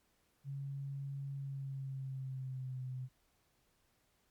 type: tone with pitch glide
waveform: sine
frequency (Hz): 138.59 to 128.56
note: C#3 to C3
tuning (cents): 0 to -30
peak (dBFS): -39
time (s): 0.44-3.09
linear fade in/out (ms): 50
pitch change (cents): -130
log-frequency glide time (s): 1.34-2.81
effects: pink hiss -75 dBFS RMS until 4.3 s + MP3 96 kbps